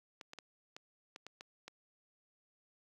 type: clicks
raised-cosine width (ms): 0.2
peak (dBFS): -30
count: 8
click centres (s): 0.212 / 0.334 / 0.387 / 0.765 / 1.161 / 1.266 / 1.409 / 1.68
effects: high-pass 200 Hz 12 dB/octave + 11-bit